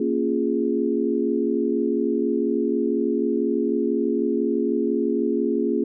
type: chord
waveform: sine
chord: Bb minor seventh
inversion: none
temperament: equal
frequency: 233.1 / 277.2 / 349.2 / 415.3 Hz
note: Bb3 / Db4 / F4 / Ab4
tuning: 0 / 0 / 0 / 0 cents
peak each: -25 dBFS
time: 0-5.84 s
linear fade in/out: 5 ms
effects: none